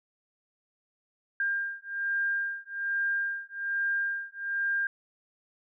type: beating tone pair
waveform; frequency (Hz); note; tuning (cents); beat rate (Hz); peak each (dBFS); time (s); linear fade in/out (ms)
sine; 1600 / 1601.2; G6 / G6; +35 / +36; 1.2; -31; 1.4-4.87; 2
effects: none